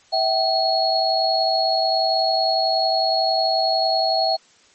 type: tone cluster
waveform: sine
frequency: 652 / 763 / 4322 Hz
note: E5 / G5 / C#8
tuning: -19 / -47 / -45 cents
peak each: -21 dBFS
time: 0.12-4.37 s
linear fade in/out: 20 ms
effects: white hiss -54 dBFS RMS until 4.74 s + MP3 32 kbps